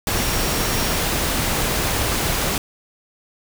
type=tone in noise; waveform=sine; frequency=5588 Hz; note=F8; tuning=in tune; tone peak=-32 dBFS; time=0.17-0.96 s; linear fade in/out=2 ms; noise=pink; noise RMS=-21 dBFS; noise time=0.07-2.58 s; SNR=-14 dB; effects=none